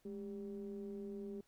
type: ring-modulated tone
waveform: triangle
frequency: 94 Hz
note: F#2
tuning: 28 cents sharp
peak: -38 dBFS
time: 0.05-1.41 s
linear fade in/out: 5 ms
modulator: 303 Hz
effects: pink hiss -75 dBFS RMS until 1.47 s